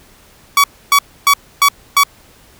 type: tone bursts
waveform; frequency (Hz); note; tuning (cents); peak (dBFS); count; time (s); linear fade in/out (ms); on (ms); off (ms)
sawtooth; 1132; C#6; +36; -3; 5; 0.57-2.035; 2; 69; 280
effects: pink hiss -46 dBFS RMS until 2.59 s